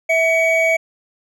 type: tone pair together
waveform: triangle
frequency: 654.2 / 2261 Hz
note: E5 / C#7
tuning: -13 / +34 cents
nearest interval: octave + major sixth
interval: 2147 cents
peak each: -14 dBFS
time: 0.09-0.77 s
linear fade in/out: 10 ms
effects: none